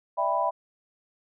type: chord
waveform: sine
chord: E minor seventh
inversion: third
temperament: just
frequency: 593.3 / 659.3 / 791.1 / 988.9 Hz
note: D5 / E5 / G5 / B5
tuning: +18 / 0 / +16 / +2 cents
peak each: -31 / -28 / -30 / -26 dBFS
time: 0.17-0.51 s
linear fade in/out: 20 ms
effects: none